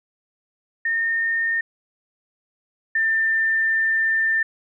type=tone pair in turn; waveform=sine; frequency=1826 / 1791.5 Hz; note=A#6 / A6; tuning=-36 / +31 cents; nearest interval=unison; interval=33 cents; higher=first; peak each=-19 / -17 dBFS; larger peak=second; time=0.85-1.61 / 2.95-4.43 s; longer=second; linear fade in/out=5 ms; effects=none